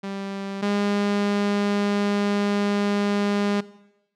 sawtooth tone pair in turn, 196.7 / 203.5 Hz, G3 / G#3, +6 / -35 cents, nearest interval minor second, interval 59 cents, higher second, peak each -25 / -17 dBFS, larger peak second, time 0.03-0.62 / 0.62-3.61 s, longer second, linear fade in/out 10 ms, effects noise-tail reverb RT60 0.9 s tail -18 dB re dry + low-pass 5000 Hz 12 dB/octave

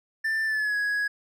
triangle tone with pitch glide, 1777 to 1667.6 Hz, A6 to G#6, +17 to +7 cents, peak -22 dBFS, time 0.24-1.08 s, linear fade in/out 10 ms, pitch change -110 cents, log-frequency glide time 0.45-0.76 s, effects none

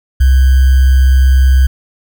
sine tone with sample-and-hold, 65.4 Hz, C2, in tune, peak -4 dBFS, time 0.2-1.67 s, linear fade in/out 10 ms, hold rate 1575 Hz, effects none

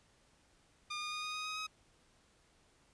15% pulse tone with pitch steps, 1211 / 1220.1 / 1229.3 / 1238.6 / 1247.9 / 1257.3 / 1266.8 Hz, D#6 / D#6 / D#6 / D#6 / D#6 / D#6 / D#6, -47 / -34 / -21 / -8 / +5 / +18 / +31 cents, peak -32 dBFS, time 0.9-1.67 s, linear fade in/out 10 ms, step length 110 ms, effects pink hiss -69 dBFS RMS until 2.93 s + resampled to 22050 Hz

